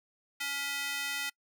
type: tone with high-pass filter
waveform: square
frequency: 281.5 Hz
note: C#4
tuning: 27 cents sharp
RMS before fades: -35 dBFS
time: 0.4-1.3 s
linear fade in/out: 10 ms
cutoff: 2000 Hz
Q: 1.4
effects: noise-tail reverb RT60 0.1 s tail -26 dB re dry